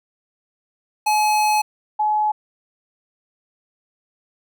square / sine tone pair in turn, 850 / 850 Hz, G#5 / G#5, +40 / +40 cents, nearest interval unison, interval 0 cents, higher neither, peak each -16 dBFS, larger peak neither, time 1.06-1.62 / 1.99-2.32 s, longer first, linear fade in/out 10 ms, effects none

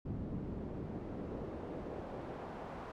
brown noise with band-pass filter sweep, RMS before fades -43 dBFS, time 0.05-2.92 s, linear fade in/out 10 ms, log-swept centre 210 to 830 Hz, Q 1, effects none

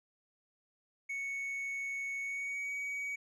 triangle tone with pitch glide, 2217 to 2260 Hz, C#7 to C#7, 0 to +33 cents, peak -34 dBFS, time 1.09-3.16 s, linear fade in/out 10 ms, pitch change +33 cents, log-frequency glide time 2.2-2.72 s, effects resampled to 24000 Hz

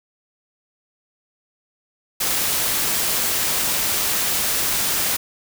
white noise, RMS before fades -21 dBFS, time 2.2-5.17 s, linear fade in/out 10 ms, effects none

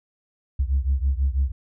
sine beating tone pair, 65.41 / 71.51 Hz, C2 / D2, 0 / -46 cents, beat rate 6.1 Hz, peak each -20 / -22 dBFS, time 0.59-1.52 s, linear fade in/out 10 ms, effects tanh soft clip ceiling -14 dBFS

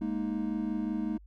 triangle chord, Ab suspended second, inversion none, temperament equal, 207.7 / 233.1 / 311.1 Hz, Ab3 / Bb3 / Eb4, 0 / 0 / 0 cents, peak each -32 / -32 / -32 dBFS, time 0.01-1.18 s, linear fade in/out 10 ms, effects added 50 Hz sine -50 dBFS peak until 1.26 s

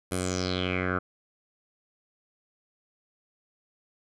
10% pulse tone with low-pass filter sweep, 91.6 Hz, F#2, 17 cents flat, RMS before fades -29 dBFS, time 0.11-0.99 s, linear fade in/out 10 ms, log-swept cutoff 11000 to 1300 Hz, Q 5.3, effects none

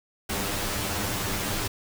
pink noise with comb filter, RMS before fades -29 dBFS, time 0.29-1.68 s, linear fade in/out 10 ms, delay 10 ms, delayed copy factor +0.75, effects none

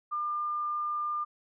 sine tone, 1201 Hz, D6, 38 cents sharp, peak -29 dBFS, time 0.11-1.25 s, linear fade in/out 20 ms, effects none

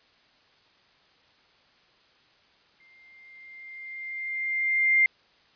sine tone with exponential growth, 2102 Hz, C7, 7 cents sharp, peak -16 dBFS, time 2.8-5.06 s, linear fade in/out 2 ms, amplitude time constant 490 ms, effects white hiss -61 dBFS RMS until 5.55 s + resampled to 11025 Hz

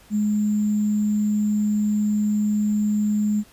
sine tone with sample-and-hold, 210 Hz, G#3, 19 cents sharp, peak -18 dBFS, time 0.1-3.44 s, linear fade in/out 50 ms, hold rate 7350 Hz, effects pink hiss -52 dBFS RMS until 3.52 s + resampled to 32000 Hz

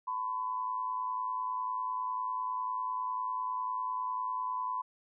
sine tone with amplitude modulation, 1008 Hz, B5, 35 cents sharp, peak -29 dBFS, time 0.07-4.82 s, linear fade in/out 10 ms, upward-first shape sine, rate 110 Hz, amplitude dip 60%, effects none

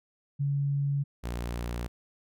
sine / sawtooth tone pair in turn, 141.1 / 59.33 Hz, C#3 / A#1, +31 / +31 cents, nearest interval octave + minor third, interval 1500 cents, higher first, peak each -25 / -28 dBFS, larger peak first, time 0.39-1.04 / 1.23-1.88 s, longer neither, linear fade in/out 20 ms, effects none

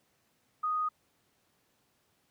sine tone, 1243 Hz, D#6, 2 cents flat, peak -28 dBFS, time 0.63-0.89 s, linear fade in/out 10 ms, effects pink hiss -72 dBFS RMS until 2.3 s + high-pass 100 Hz 12 dB/octave

